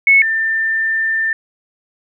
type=tone pair in turn; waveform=sine; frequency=2200 / 1789.7 Hz; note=C#7 / A6; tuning=-14 / +29 cents; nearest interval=major third; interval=357 cents; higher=first; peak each=-6 / -14 dBFS; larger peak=first; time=0.07-0.22 / 0.22-1.33 s; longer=second; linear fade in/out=2 ms; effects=none